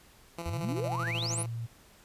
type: tone with tremolo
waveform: 10% pulse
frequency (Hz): 168.9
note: E3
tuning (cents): +42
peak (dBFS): -27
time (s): 0.38-1.46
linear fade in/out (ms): 5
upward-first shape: square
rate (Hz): 13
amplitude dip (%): 45
type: exponential sweep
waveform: sine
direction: up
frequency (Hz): 73.42 to 11100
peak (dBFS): -32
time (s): 0.46-1.43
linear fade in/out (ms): 0
type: tone with pitch glide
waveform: sine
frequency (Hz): 123.47 to 115.87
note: B2 to A#2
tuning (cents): 0 to -10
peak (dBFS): -33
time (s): 0.62-1.67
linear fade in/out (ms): 20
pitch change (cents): -110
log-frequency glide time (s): 1-1.11
effects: pink hiss -58 dBFS RMS until 2.04 s + resampled to 32000 Hz